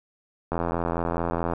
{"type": "click train", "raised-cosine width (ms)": 1, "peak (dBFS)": -12, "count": 87, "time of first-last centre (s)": [0.52, 1.535], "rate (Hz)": 84.7, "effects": []}